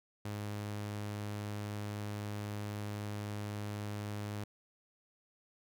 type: tone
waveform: sawtooth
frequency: 103.83 Hz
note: G#2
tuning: in tune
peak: -34 dBFS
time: 0.25-4.44 s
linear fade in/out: 5 ms
effects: none